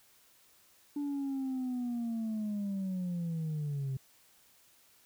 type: linear sweep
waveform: sine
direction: down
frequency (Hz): 291.1 to 130.81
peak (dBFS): -30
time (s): 0.96-3.97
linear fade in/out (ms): 5
effects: tanh soft clip ceiling -31 dBFS + white hiss -64 dBFS RMS until 5.05 s